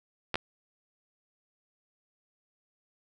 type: clicks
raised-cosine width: 0.3 ms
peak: -13 dBFS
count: 2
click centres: 0.343 / 0.356 s
effects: none